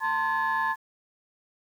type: tone cluster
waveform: sine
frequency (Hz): 896 / 1045 / 1716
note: A5 / C6 / A6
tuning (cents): +31 / -2 / -44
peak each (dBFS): -27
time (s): 0-0.76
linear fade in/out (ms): 50
effects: tanh soft clip ceiling -18 dBFS + 9-bit